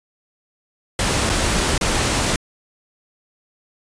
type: noise with dropouts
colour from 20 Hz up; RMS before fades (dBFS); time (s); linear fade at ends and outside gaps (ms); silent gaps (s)
pink; -19; 0.99-2.36; 2; 1.294-1.298 / 1.779-1.811
effects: resampled to 22050 Hz